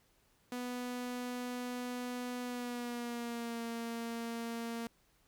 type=tone with pitch glide; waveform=sawtooth; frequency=246.9 to 231.7 Hz; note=B3 to A#3; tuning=0 to -10 cents; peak=-34 dBFS; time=0.52-4.87 s; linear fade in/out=2 ms; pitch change=-110 cents; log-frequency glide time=2.42-3.62 s; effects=pink hiss -71 dBFS RMS until 5.27 s